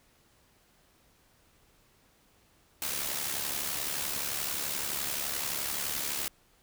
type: noise with amplitude modulation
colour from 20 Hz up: white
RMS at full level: -31 dBFS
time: 2.82-6.28 s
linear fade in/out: 0 ms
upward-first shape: sine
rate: 71.6 Hz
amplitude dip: 55%
effects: pink hiss -65 dBFS RMS until 6.62 s